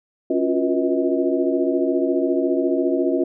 sine tone cluster, 275.6 / 346.5 / 360.9 / 486.3 / 634 Hz, C#4 / F4 / F#4 / B4 / D#5, -10 / -14 / -43 / -27 / +32 cents, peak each -22 / -22 / -24 / -27 / -25 dBFS, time 0.3-3.24 s, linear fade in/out 5 ms, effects none

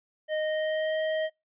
square tone with pitch glide, 619 to 629.1 Hz, D#5 to D#5, -9 to +19 cents, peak -27 dBFS, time 0.28-1.3 s, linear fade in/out 50 ms, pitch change +28 cents, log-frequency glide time 0.41-0.99 s, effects noise-tail reverb RT60 0.2 s tail -24 dB re dry + resampled to 8000 Hz

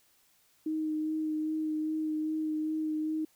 sine tone with vibrato, 311.1 Hz, D#4, in tune, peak -29 dBFS, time 0.66-3.25 s, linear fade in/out 5 ms, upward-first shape sine, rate 2.5 Hz, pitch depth 15 cents each way, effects white hiss -67 dBFS RMS until 3.35 s

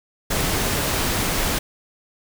pink noise, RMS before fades -22 dBFS, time 0.3-1.59 s, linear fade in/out 10 ms, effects none

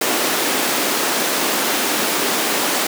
pink high-pass noise, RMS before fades -19 dBFS, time 0.01-2.87 s, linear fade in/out 5 ms, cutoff 250 Hz, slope 24 dB/octave, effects none

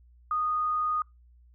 sine tone, 1236 Hz, D#6, 12 cents flat, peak -25 dBFS, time 0.31-1.02 s, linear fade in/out 2 ms, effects noise-tail reverb RT60 0.2 s tail -26 dB re dry + added 60 Hz sine -54 dBFS peak until 1.54 s

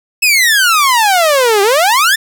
sawtooth exponential two-way sweep, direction down then up, 2637 to 387.9 to 1825 Hz, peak -4 dBFS, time 0.22-2.16 s, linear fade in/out 10 ms, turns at 1.62 s, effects none

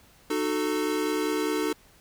square chord, D# diminished, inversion none, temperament equal with one note detuned, 305.1 / 370 / 440 Hz, D#4 / F#4 / A4, -34 / 0 / 0 cents, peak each -29 / -32 / -30 dBFS, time 0.3-1.73 s, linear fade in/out 5 ms, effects pink hiss -57 dBFS RMS until 2 s

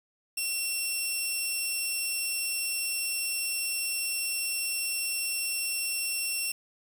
10% pulse tone, 2715 Hz, F7, 50 cents flat, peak -20 dBFS, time 0.37-6.52 s, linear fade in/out 5 ms, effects 8-bit

